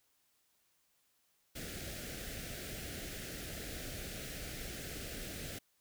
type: band-stop noise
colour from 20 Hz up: pink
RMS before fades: -44 dBFS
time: 1.55-5.59 s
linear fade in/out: 10 ms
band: 710 to 1400 Hz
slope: 48 dB/octave
effects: white hiss -75 dBFS RMS until 5.8 s